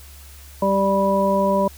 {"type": "harmonic tone", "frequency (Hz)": 196, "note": "G3", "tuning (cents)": 0, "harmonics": [1, 2, 3, 5], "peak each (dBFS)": [-21, -26, -19, -21], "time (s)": [0.62, 1.68], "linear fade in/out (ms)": 5, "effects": ["added 70 Hz sine -41 dBFS peak until 1.77 s", "white hiss -46 dBFS RMS until 1.77 s"]}